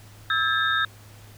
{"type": "tone cluster", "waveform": "sine", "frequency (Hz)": [1302, 1611, 1736, 3680], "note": ["E6", "G6", "A6", "A#7"], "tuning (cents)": [-22, 47, -24, -23], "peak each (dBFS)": [-25, -24, -29, -27], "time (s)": [0.3, 0.85], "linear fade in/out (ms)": 2, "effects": ["added 104 Hz sine -46 dBFS peak until 1.37 s", "pink hiss -51 dBFS RMS until 1.37 s"]}